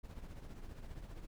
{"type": "noise with tremolo", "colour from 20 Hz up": "brown", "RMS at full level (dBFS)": -45, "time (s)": [0.03, 1.27], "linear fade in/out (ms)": 20, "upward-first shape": "triangle", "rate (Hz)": 15, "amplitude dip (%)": 65, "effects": []}